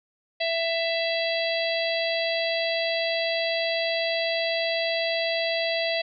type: harmonic tone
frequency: 664 Hz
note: E5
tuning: 12 cents sharp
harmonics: 1 / 3 / 4 / 5 / 6 / 7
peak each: -26 / -31 / -32 / -33 / -34 / -34 dBFS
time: 0.4-6.02 s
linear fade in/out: 10 ms
effects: none